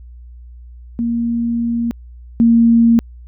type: tone pair in turn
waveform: sine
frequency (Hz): 234 / 231.6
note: A#3 / A#3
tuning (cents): +7 / -11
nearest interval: unison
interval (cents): 18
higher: first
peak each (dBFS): -15 / -7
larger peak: second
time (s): 0.99-1.91 / 2.4-2.99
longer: first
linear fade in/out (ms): 0
effects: added 60 Hz sine -34 dBFS peak until 3.27 s